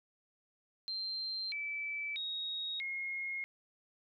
sine tone with pitch steps, 4149 / 2313 / 3768 / 2152 Hz, C8 / D7 / A#7 / C7, -15 / -27 / +18 / +48 cents, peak -36 dBFS, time 0.88-3.44 s, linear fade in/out 0 ms, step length 640 ms, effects none

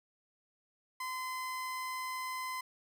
30% pulse tone, 1026 Hz, C6, 34 cents flat, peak -34 dBFS, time 1-2.61 s, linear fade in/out 5 ms, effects none

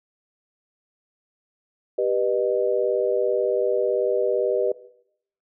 sine chord, G augmented, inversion none, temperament just, 392 / 490 / 612.5 Hz, G4 / B4 / D#5, 0 / -14 / -27 cents, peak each -24 / -23 / -25 dBFS, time 1.98-4.72 s, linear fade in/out 5 ms, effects noise-tail reverb RT60 0.7 s tail -17 dB re dry

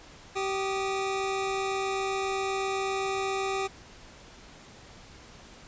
25% pulse tone pair together, 387.2 / 1229.3 Hz, G4 / D#6, -21 / -21 cents, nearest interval octave + minor sixth, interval 2000 cents, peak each -25 / -31 dBFS, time 0.35-3.68 s, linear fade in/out 20 ms, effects pink hiss -50 dBFS RMS until 5.67 s + resampled to 16000 Hz

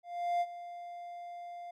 triangle tone with ADSR envelope, 698.5 Hz, F5, in tune, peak -25 dBFS, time 0.03-1.71 s, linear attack 380 ms, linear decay 45 ms, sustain -15 dB, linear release 6 ms, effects none

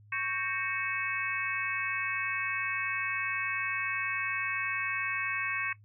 harmonic tone with a mistuned harmonic, 370 Hz, F#4, in tune, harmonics 3 / 4 / 5 / 6 / 7, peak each -38 / -38 / -38 / -35 / -36 dBFS, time 0.12-5.73 s, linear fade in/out 5 ms, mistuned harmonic 4, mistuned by +110 cents, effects noise-tail reverb RT60 0.1 s tail -17 dB re dry + added 104 Hz sine -54 dBFS peak until 5.84 s

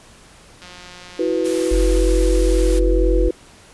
click train, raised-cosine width 0.2 ms, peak -22 dBFS, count 244, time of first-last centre 0.62-1.978 s, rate 179 Hz
sine chord, E suspended second, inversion none, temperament equal with one note detuned, 327.9 / 370 / 493.9 Hz, E4 / F#4 / B4, -9 / 0 / 0 cents, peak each -21 dBFS, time 1.19-3.31 s, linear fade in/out 5 ms
white noise, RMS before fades -31 dBFS, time 1.44-2.8 s, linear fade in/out 20 ms
sine tone, 46.25 Hz, F#1, in tune, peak -14 dBFS, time 1.71-3.29 s, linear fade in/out 10 ms
effects pink hiss -46 dBFS RMS until 3.73 s + resampled to 24000 Hz

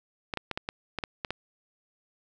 clicks, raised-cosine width 0.3 ms, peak -15 dBFS, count 9, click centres 0.338 / 0.373 / 0.513 / 0.575 / 0.689 / 0.987 / 1.038 / 1.248 / 1.306 s, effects none

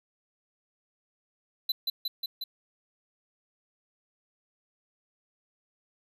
square tone with echo, 4011 Hz, B7, 26 cents sharp, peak -25 dBFS, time 1.69-1.72 s, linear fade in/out 5 ms, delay 180 ms, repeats 4, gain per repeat -2 dB, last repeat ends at 2.44 s, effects none

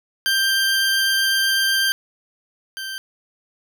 20% pulse tone pair in turn, 1577 / 1563.4 Hz, G6 / G6, +10 / -5 cents, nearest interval unison, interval 15 cents, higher first, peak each -12 / -23 dBFS, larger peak first, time 0.26-1.92 / 2.77-2.98 s, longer first, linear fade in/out 0 ms, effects none

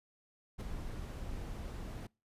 brown noise with ADSR envelope, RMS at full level -36 dBFS, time 0.58-2.07 s, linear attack 30 ms, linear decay 6 ms, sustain -6 dB, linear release 6 ms, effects noise-tail reverb RT60 0.3 s tail -26 dB re dry + resampled to 32000 Hz

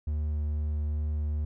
triangle tone, 75.2 Hz, D2, 42 cents sharp, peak -25 dBFS, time 0.07-1.45 s, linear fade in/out 5 ms, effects none

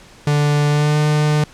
45% pulse tone with pitch glide, 146.83 to 150.44 Hz, D3 to D3, 0 to +42 cents, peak -13 dBFS, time 0.27-1.44 s, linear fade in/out 2 ms, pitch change +42 cents, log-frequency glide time 0.69-0.96 s, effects pink hiss -44 dBFS RMS until 1.53 s + low-pass 8000 Hz 12 dB/octave

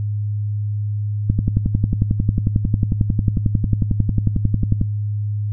click train, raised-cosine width 5 ms, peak -4 dBFS, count 40, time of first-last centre 1.3-4.814 s, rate 11.1 Hz, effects noise-tail reverb RT60 0.4 s tail -23 dB re dry + added 104 Hz sine -19 dBFS peak until 5.52 s

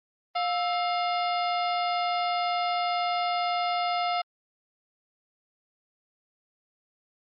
harmonic tone with a mistuned harmonic, 707 Hz, F5, 21 cents sharp, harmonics 1 / 2 / 3 / 4 / 5 / 6 / 7, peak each -26 / -32 / -36 / -38 / -40 / -42 / -43 dBFS, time 0.35-4.22 s, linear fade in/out 10 ms, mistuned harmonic 2, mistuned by -120 cents, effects Opus 32 kbps

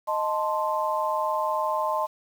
sine chord, A diminished, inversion second, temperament equal, 622.3 / 880 / 1046.5 Hz, Eb5 / A5 / C6, 0 / 0 / 0 cents, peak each -28 / -28 / -27 dBFS, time 0.07-2.07 s, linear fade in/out 20 ms, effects 8-bit

